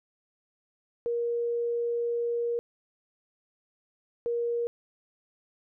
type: tone pair in turn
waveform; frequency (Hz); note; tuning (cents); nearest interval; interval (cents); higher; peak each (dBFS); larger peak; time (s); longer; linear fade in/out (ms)
sine; 472.2 / 472.2; A#4 / A#4; +22 / +22; unison; 0; neither; -26; neither; 1.06-2.59 / 4.26-4.67; first; 0
effects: none